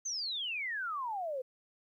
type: exponential sweep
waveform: sine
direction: down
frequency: 6430 to 495.9 Hz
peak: -34 dBFS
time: 0.05-1.42 s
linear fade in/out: 10 ms
effects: 12-bit